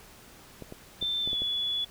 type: clicks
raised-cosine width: 2 ms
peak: -26 dBFS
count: 6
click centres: 0.623 / 0.724 / 1.026 / 1.275 / 1.331 / 1.42 s
type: tone with pitch glide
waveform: sine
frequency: 3555 to 3420 Hz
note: A7 to A7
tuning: +17 to -50 cents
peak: -27 dBFS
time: 1.01-1.85 s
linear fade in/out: 10 ms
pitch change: -67 cents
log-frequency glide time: 1.22-1.36 s
effects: pink hiss -52 dBFS RMS until 1.9 s